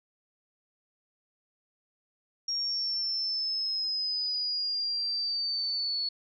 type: exponential sweep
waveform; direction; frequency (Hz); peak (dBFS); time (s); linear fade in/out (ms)
sine; down; 5588 to 4400; -28; 2.48-6.09; 5
effects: none